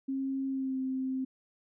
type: tone with pitch glide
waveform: sine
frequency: 268.8 to 261.9 Hz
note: C4 to C4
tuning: +47 to +2 cents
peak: -30 dBFS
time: 0.08-1.25 s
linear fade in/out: 10 ms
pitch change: -45 cents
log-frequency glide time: 0.48-0.79 s
effects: none